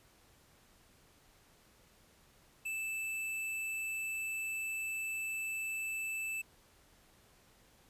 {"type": "tone with hard clipping", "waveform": "sine", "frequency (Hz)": 2637, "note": "E7", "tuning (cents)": 0, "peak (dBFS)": -37, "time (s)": [2.65, 6.42], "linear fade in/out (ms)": 10, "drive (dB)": 15, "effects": ["pink hiss -65 dBFS RMS until 7.89 s", "resampled to 32000 Hz"]}